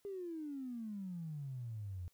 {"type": "exponential sweep", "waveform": "triangle", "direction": "down", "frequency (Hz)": [409, 85.5], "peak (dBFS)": -37, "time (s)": [0.05, 2.08], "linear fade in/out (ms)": 0, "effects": ["tanh soft clip ceiling -39 dBFS", "white hiss -75 dBFS RMS until 2.13 s"]}